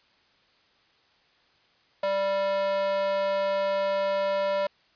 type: tone with high-pass filter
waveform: square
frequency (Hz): 196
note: G3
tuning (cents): 0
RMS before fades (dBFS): -26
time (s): 2.03-4.67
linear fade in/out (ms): 5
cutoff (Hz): 670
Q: 7.6
effects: white hiss -63 dBFS RMS until 4.95 s + resampled to 11025 Hz